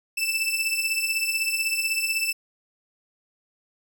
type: beating tone pair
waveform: sawtooth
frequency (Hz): 2637 / 2653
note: E7 / E7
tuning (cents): 0 / +10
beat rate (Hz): 16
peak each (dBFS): -23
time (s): 0.17-2.33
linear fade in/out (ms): 10
effects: none